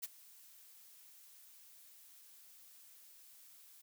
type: noise with ADSR envelope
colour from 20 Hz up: blue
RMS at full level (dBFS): -40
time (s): 0.02-3.82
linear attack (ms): 19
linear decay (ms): 27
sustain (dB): -20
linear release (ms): 12
effects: none